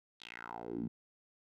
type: tone with band-pass filter sweep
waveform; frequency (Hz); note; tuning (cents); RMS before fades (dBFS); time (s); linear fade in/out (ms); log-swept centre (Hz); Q
10% pulse; 58.27; A#1; 0; -43; 0.2-0.88; 10; 3900 to 190; 4.2
effects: none